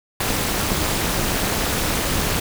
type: noise with amplitude modulation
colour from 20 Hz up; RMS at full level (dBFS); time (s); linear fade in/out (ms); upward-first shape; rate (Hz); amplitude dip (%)
pink; -18; 0.2-2.4; 5; sine; 228; 80
effects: none